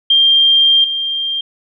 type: tone with level steps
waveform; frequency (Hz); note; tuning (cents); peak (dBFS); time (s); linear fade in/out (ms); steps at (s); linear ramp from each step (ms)
sine; 3188; G7; +28; -7 / -16; 0.1-1.41; 5; 0.84; 2
effects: none